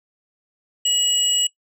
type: tone pair together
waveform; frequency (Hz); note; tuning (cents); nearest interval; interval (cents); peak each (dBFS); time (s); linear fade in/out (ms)
sine; 2917 / 7787; F#7 / B8; -25 / -25; octave + perfect fourth; 1700; -18 / -18; 0.85-1.47; 5
effects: noise-tail reverb RT60 0.1 s tail -22 dB re dry + tanh soft clip ceiling -12 dBFS